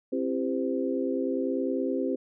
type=tone cluster; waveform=sine; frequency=266.2 / 335.8 / 396.5 / 513 Hz; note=C4 / E4 / G4 / C5; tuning=+30 / +32 / +20 / -34 cents; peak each=-29 / -33 / -32 / -32 dBFS; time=0.12-2.16 s; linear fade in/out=10 ms; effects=none